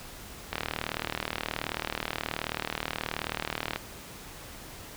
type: click train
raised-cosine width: 0.3 ms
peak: -13 dBFS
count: 126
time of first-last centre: 0.53-3.76 s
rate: 38.7 Hz
effects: pink hiss -45 dBFS RMS until 4.96 s